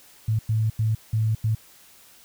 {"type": "tone bursts at uneven times", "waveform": "sine", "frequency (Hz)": 110, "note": "A2", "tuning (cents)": 0, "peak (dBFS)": -19, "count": 5, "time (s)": [[0.28, 0.39], [0.49, 0.7], [0.79, 0.95], [1.13, 1.35], [1.44, 1.55]], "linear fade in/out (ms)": 5, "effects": ["white hiss -52 dBFS RMS until 2.24 s"]}